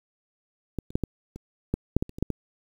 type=clicks; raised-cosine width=3 ms; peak=-16 / -30 / -9 / -13 / -26 / -11 / -6 / -12 / -29 / -24 / -10 / -15 dBFS; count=12; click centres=0.787 / 0.905 / 0.955 / 1.037 / 1.36 / 1.74 / 1.966 / 2.025 / 2.094 / 2.185 / 2.226 / 2.303 s; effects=8-bit